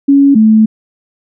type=tone pair in turn; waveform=sine; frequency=279 / 218.3 Hz; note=C#4 / A3; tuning=+11 / -13 cents; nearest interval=major third; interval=424 cents; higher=first; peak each=-3 dBFS; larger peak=neither; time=0.08-0.35 / 0.35-0.66 s; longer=second; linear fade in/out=10 ms; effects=none